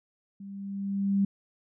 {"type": "tone with level ramp", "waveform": "sine", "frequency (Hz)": 197.8, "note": "G3", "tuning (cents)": 16, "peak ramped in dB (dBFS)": [-40, -20], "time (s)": [0.4, 1.25], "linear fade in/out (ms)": 5, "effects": []}